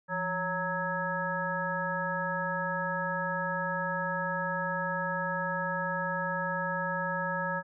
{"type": "harmonic tone with a mistuned harmonic", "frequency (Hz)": 185, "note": "F#3", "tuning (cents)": 0, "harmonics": [1, 3, 5, 7, 9], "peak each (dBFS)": [-37, -36, -35, -37, -34], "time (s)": [0.08, 7.63], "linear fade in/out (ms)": 50, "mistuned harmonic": 1, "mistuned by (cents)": -140, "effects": []}